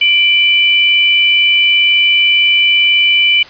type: tone pair together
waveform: sine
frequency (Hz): 2349 / 2993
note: D7 / F#7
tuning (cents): 0 / +19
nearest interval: major third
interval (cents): 419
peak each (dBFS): -10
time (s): 0.01-3.43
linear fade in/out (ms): 5
effects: white hiss -35 dBFS RMS until 3.49 s + resampled to 11025 Hz